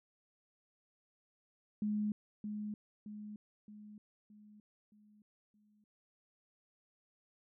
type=tone with echo; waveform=sine; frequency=210.1 Hz; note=G#3; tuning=20 cents sharp; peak=-32 dBFS; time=1.82-2.12 s; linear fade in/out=2 ms; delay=620 ms; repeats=6; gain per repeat=-6 dB; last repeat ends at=5.84 s; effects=none